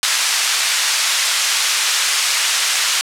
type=band-pass noise; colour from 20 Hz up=white; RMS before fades=-17 dBFS; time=0.03-3.01 s; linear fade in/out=0 ms; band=1300 to 6900 Hz; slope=12 dB/octave; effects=low-pass 12000 Hz 12 dB/octave